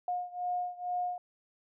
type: beating tone pair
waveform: sine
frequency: 716 / 718.2 Hz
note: F5 / F5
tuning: +43 / +48 cents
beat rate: 2.2 Hz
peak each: -34 / -36 dBFS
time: 0.08-1.18 s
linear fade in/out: 2 ms
effects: none